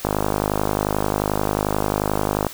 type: click train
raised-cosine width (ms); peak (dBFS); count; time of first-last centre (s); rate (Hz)
1; -5; 125; 0.05-2.467; 51.3
effects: white hiss -37 dBFS RMS until 2.53 s